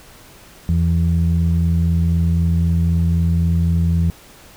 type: tone pair together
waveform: sine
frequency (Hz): 84 / 167.9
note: E2 / E3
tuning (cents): +33 / +32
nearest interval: octave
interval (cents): 1199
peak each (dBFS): -14 / -16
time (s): 0.69-4.1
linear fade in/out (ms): 0
effects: tanh soft clip ceiling -8 dBFS + pink hiss -44 dBFS RMS until 4.56 s